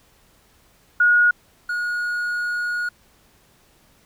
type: tone pair in turn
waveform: sine / triangle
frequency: 1445 / 1445 Hz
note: F#6 / F#6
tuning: -41 / -41 cents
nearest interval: unison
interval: 0 cents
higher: neither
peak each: -12 / -20 dBFS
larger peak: first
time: 1-1.31 / 1.69-2.89 s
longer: second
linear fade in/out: 5 ms
effects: pink hiss -57 dBFS RMS until 4.05 s